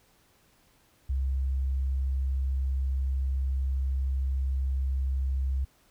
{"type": "tone", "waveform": "sine", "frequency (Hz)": 66.5, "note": "C2", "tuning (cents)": 29, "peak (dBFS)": -25, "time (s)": [1.09, 5.65], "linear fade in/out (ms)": 10, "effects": ["pink hiss -64 dBFS RMS until 5.9 s"]}